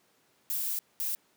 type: noise bursts at uneven times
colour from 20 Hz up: violet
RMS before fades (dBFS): -32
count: 2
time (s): 0.5-0.79 / 1-1.15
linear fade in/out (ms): 0
effects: pink hiss -67 dBFS RMS until 1.36 s + high-pass 200 Hz 12 dB/octave